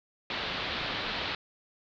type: low-pass noise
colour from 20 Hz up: white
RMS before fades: -34 dBFS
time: 0.3-1.35 s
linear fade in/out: 2 ms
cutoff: 4200 Hz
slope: 48 dB/octave
effects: none